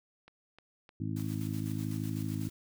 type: click train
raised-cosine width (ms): 0.3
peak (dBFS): -37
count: 4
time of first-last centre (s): 0.28-1.197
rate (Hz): 3.27
type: harmonic tone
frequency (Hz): 53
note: G#1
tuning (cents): +36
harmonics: 2 / 3 / 4 / 5 / 6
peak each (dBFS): -36 / -38 / -41 / -39 / -42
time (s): 1-2.49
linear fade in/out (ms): 5
type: noise with tremolo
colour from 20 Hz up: white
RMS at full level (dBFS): -50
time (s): 1.16-2.5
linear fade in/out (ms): 5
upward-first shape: square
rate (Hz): 8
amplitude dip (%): 45
effects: none